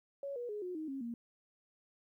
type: tone with pitch steps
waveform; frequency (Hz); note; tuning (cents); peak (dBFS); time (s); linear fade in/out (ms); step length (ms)
sine; 558 / 483 / 418 / 361.8 / 313.2 / 271.1 / 234.6; C#5 / B4 / G#4 / F#4 / D#4 / C#4 / A#3; +11 / -39 / +11 / -39 / +11 / -38 / +11; -38; 0.23-1.14; 2; 130
effects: 13-bit